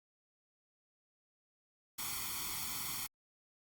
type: noise with comb filter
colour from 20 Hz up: white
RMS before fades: -40 dBFS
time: 1.98-3.07 s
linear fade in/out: 10 ms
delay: 0.9 ms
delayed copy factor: +1
effects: Opus 48 kbps